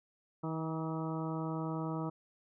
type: harmonic tone with a mistuned harmonic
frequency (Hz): 160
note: D#3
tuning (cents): +49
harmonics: 1 / 2 / 3 / 4 / 5 / 6 / 7 / 8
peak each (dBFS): -37 / -39 / -45 / -46 / -48 / -46 / -49 / -48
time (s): 0.43-2.1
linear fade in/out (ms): 10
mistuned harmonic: 7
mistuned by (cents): +45
effects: none